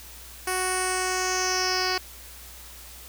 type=tone with low-pass filter sweep; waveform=10% pulse; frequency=370 Hz; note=F#4; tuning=in tune; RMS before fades=-26 dBFS; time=0.47-1.98 s; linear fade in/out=5 ms; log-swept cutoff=11000 to 4500 Hz; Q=5; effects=added 60 Hz sine -47 dBFS peak until 3.08 s + white hiss -45 dBFS RMS until 3.08 s